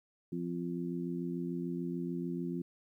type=harmonic tone; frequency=86.8 Hz; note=F2; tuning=10 cents flat; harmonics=2 / 3 / 4; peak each=-37 / -39 / -40 dBFS; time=0.32-2.62 s; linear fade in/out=5 ms; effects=12-bit